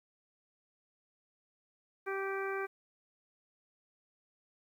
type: harmonic tone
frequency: 389.5 Hz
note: G4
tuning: 11 cents flat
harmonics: 1 / 2 / 3 / 4 / 5 / 6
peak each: -36 / -44 / -42 / -41 / -48 / -46 dBFS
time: 2.06-2.67 s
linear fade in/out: 20 ms
effects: 11-bit